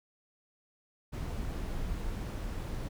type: noise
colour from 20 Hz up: brown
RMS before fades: -36 dBFS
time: 1.12-2.89 s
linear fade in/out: 20 ms
effects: none